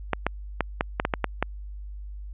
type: clicks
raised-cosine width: 0.5 ms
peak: -7 dBFS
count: 9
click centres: 0.133 / 0.266 / 0.607 / 0.809 / 0.999 / 1.051 / 1.138 / 1.243 / 1.426 s
effects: added 50 Hz sine -35 dBFS peak until 2.33 s + resampled to 8000 Hz